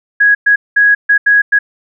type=tone bursts at uneven times; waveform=sine; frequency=1661.2 Hz; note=G#6; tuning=in tune; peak=-5 dBFS; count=6; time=0.2-0.35 / 0.46-0.56 / 0.76-0.95 / 1.09-1.18 / 1.26-1.42 / 1.52-1.59 s; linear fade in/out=10 ms; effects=none